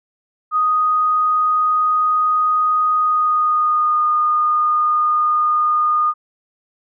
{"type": "tone with pitch glide", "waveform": "sine", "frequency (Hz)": [1244.5, 1223.8], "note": ["D#6", "D#6"], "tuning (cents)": [0, -29], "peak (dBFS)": -13, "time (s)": [0.51, 6.14], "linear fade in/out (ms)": 50, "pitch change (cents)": -29, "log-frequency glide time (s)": [2.95, 4.05], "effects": []}